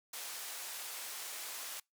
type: band-pass noise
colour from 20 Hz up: white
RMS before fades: -44 dBFS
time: 0.13-1.8 s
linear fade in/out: 5 ms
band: 550 to 14000 Hz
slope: 12 dB/octave
effects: noise-tail reverb RT60 0.2 s tail -26 dB re dry